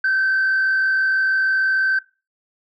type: tone with frequency modulation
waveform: sine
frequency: 1547 Hz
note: G6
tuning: 23 cents flat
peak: -14 dBFS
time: 0.04-1.99 s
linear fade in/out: 5 ms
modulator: 46.3 Hz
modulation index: 0.52
effects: noise-tail reverb RT60 0.3 s tail -22 dB re dry + tanh soft clip ceiling -13 dBFS